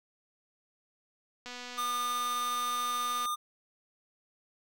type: click train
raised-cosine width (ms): 0.2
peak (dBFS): -26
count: 443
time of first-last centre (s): 1.46-3.257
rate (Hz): 246
type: tone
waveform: square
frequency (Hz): 1211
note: D#6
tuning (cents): -47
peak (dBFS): -31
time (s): 1.77-3.36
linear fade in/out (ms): 20
effects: none